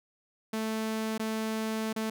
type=tone with dropouts; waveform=sawtooth; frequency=220 Hz; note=A3; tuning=in tune; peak=-26 dBFS; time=0.53-2.1 s; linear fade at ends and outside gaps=5 ms; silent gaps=1.179-1.195 / 1.929-1.961 s; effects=none